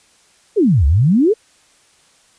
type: exponential two-way sweep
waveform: sine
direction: down then up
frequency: 471.8 to 65.41 to 471.8 Hz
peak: -9 dBFS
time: 0.56-1.34 s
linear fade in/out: 20 ms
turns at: 0.86 s
effects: white hiss -53 dBFS RMS until 2.38 s + resampled to 22050 Hz